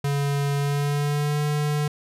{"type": "tone with pitch glide", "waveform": "square", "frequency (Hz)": [141.8, 148.33], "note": ["C#3", "D3"], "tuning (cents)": [40, 18], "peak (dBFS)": -22, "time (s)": [0.04, 1.88], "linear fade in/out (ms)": 5, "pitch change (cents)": 78, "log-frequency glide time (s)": [0.57, 1.42], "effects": ["resampled to 32000 Hz"]}